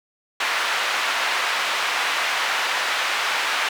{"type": "band-pass noise", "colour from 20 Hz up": "white", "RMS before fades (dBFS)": -23, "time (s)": [0.4, 3.69], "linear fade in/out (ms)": 5, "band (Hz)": [840, 2400], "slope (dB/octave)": 12, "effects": []}